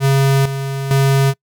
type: tone with tremolo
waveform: square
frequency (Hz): 136.6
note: C#3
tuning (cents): -25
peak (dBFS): -11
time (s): 0-1.34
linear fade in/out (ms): 50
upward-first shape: square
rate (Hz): 1.1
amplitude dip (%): 65
effects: noise-tail reverb RT60 0.1 s tail -25 dB re dry